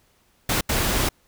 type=noise bursts at uneven times; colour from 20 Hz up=pink; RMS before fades=-22 dBFS; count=2; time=0.49-0.61 / 0.69-1.09 s; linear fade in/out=5 ms; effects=pink hiss -62 dBFS RMS until 1.27 s